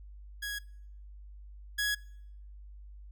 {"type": "tone pair in turn", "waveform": "sawtooth", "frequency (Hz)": [1661.2, 1670.8], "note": ["G#6", "G#6"], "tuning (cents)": [0, 10], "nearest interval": "unison", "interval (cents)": 10, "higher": "second", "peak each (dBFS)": [-31, -25], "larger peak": "second", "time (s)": [[0.42, 0.59], [1.78, 1.95]], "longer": "neither", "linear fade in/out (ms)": 10, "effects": ["noise-tail reverb RT60 0.7 s tail -24 dB re dry", "added 50 Hz sine -46 dBFS peak until 3.11 s"]}